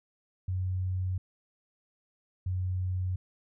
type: tone pair in turn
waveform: sine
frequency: 92.5 / 91.97 Hz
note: F#2 / F#2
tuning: 0 / -10 cents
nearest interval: unison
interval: 10 cents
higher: first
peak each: -28 dBFS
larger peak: neither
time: 0.48-1.18 / 2.46-3.16 s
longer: neither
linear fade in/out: 5 ms
effects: none